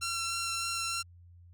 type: tone with vibrato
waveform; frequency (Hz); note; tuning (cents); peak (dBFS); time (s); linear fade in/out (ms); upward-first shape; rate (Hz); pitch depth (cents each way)
10% pulse; 1359; F6; -48; -23; 0.01-1.03; 20; sine; 3.3; 10
effects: added 87 Hz sine -52 dBFS peak until 1.53 s